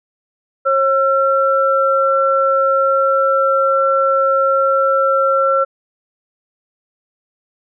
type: tone pair together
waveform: sine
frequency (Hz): 541 / 1350.3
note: C#5 / E6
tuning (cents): -42 / +41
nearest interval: octave + major third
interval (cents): 1583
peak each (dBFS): -14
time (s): 0.65-5.65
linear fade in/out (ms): 20
effects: none